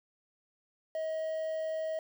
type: tone with quantisation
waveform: triangle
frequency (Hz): 634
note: D#5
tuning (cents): +32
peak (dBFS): -30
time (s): 0.95-1.99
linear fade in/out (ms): 2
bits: 9
effects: none